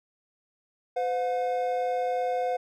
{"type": "tone pair together", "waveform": "triangle", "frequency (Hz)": [508.4, 719], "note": ["C5", "F#5"], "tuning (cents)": [-50, -50], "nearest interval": "tritone", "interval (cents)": 600, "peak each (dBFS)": -26, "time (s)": [0.96, 2.57], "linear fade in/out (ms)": 10, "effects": []}